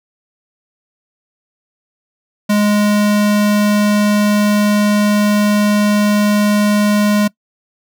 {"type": "tone", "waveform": "square", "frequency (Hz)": 207.7, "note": "G#3", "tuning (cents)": 0, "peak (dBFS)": -11, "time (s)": [2.49, 7.28], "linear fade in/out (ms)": 10, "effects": ["noise-tail reverb RT60 0.1 s tail -22 dB re dry"]}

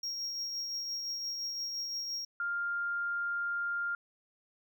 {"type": "tone with tremolo", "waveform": "triangle", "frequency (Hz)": 5588, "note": "F8", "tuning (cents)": 0, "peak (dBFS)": -32, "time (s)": [0.03, 2.25], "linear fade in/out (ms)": 5, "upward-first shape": "triangle", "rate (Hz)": 5.8, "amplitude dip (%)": 35}
{"type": "tone", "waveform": "sine", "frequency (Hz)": 1400, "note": "F6", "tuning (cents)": 4, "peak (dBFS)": -31, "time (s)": [2.4, 3.95], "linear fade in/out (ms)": 2}
{"effects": []}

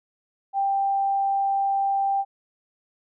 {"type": "tone", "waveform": "sine", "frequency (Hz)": 788, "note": "G5", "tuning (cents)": 9, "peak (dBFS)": -20, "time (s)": [0.53, 2.25], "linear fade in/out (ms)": 50, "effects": []}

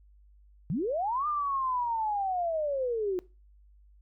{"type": "linear two-way sweep", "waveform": "sine", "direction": "up then down", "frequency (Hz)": [130, 1217, 352.2], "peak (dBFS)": -27, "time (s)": [0.7, 3.19], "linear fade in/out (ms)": 0, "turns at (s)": 1.27, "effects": ["noise-tail reverb RT60 0.3 s tail -21 dB re dry", "added 50 Hz sine -55 dBFS peak until 4.01 s"]}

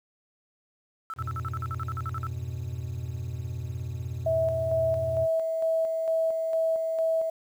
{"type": "tone bursts", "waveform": "sine", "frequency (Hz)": 1321, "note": "E6", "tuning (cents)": 3, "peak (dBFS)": -32, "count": 14, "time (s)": [1.1, 2.268], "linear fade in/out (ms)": 0, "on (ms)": 37, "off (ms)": 50}
{"type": "chord", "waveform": "triangle", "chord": "F diminished", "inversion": "none", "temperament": "equal", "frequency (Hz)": [87.31, 103.83, 123.47], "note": ["F2", "Ab2", "Cb3"], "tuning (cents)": [0, 0, 0], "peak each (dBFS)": [-33, -38, -32], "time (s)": [1.16, 5.28], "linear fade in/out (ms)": 50}
{"type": "tone with tremolo", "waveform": "sine", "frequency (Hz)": 650, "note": "E5", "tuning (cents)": -24, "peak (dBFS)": -22, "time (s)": [4.26, 7.3], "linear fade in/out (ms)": 5, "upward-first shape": "square", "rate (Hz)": 2.2, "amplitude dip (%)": 35}
{"effects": ["9-bit"]}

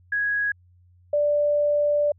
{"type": "tone pair in turn", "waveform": "sine", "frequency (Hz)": [1661, 587.3], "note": ["G#6", "D5"], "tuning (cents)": [0, 0], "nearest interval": "octave + tritone", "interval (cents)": 1800, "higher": "first", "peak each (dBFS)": [-21, -18], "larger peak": "second", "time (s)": [[0.12, 0.52], [1.13, 2.12]], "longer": "second", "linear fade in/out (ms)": 5, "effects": ["added 89 Hz sine -53 dBFS peak until 2.18 s"]}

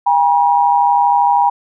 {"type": "tone pair together", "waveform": "sine", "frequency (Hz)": [806.4, 959], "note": ["G5", "A#5"], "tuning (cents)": [49, 49], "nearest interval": "minor third", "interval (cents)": 300, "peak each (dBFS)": -12, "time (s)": [0.06, 1.5], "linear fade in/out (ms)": 10, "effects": []}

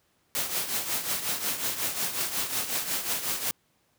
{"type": "noise with tremolo", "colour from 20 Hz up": "white", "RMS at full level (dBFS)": -27, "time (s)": [0.35, 3.51], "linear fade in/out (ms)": 0, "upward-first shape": "triangle", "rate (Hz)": 5.5, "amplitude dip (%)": 70, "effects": ["pink hiss -69 dBFS RMS until 3.98 s", "high-pass 80 Hz 12 dB/octave"]}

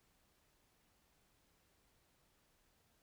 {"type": "silence", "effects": ["pink hiss -75 dBFS RMS until 3.02 s"]}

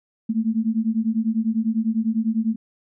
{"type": "beating tone pair", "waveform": "sine", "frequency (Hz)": [218, 228], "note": ["A3", "A#3"], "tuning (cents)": [-16, -38], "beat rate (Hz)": 10, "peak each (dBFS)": -22, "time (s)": [0.29, 2.56], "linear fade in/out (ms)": 10, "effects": []}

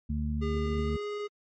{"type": "harmonic tone", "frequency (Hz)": 75, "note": "D2", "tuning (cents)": 37, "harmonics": [1, 2, 3], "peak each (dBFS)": [-30, -36, -33], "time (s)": [0.09, 0.97], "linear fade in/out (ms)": 10}
{"type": "tone with pitch glide", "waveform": "square", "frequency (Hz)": [404.8, 414.5], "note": ["G#4", "G#4"], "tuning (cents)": [-44, -3], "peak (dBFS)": -33, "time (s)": [0.41, 1.28], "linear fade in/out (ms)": 20, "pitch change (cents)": 41, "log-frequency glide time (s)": [0.73, 1.04]}
{"effects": ["low-pass 4000 Hz 12 dB/octave", "MP3 32 kbps"]}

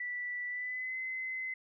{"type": "tone with pitch glide", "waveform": "sine", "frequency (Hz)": [1966, 2046], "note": ["B6", "C7"], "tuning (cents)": [-8, -39], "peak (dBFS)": -35, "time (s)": [0, 1.54], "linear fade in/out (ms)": 5, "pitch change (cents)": 69, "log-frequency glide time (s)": [0.48, 0.97], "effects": []}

